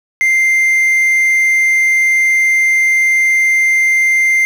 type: tone with quantisation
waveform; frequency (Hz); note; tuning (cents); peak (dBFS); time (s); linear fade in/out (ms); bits
triangle; 2093; C7; 0; -7; 0.21-4.45; 0; 6
effects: none